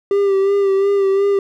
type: tone with vibrato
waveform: triangle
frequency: 394.7 Hz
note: G4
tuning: 12 cents sharp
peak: -10 dBFS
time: 0.11-1.39 s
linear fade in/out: 2 ms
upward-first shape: sine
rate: 2.8 Hz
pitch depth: 34 cents each way
effects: none